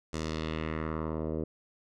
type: tone with low-pass filter sweep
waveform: 10% pulse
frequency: 79 Hz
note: D#2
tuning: 27 cents sharp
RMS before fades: -34 dBFS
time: 0.13-1.44 s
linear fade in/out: 5 ms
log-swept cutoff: 7300 to 460 Hz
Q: 1.7
effects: none